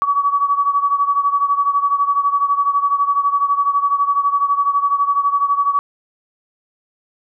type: beating tone pair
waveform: sine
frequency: 1133 / 1145 Hz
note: C#6 / D6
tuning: +37 / -44 cents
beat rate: 12 Hz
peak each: -15 / -19 dBFS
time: 0.02-5.79 s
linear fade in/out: 0 ms
effects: none